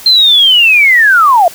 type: linear sweep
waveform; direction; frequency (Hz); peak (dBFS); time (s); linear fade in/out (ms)
sine; down; 4175 to 649; -3; 0.06-1.48; 2
effects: white hiss -31 dBFS RMS until 1.54 s